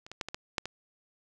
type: clicks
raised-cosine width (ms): 0.2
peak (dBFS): -29 / -24 / -15 / -20 / -18 / -11 / -19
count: 7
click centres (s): 0.065 / 0.116 / 0.212 / 0.286 / 0.345 / 0.582 / 0.656
effects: none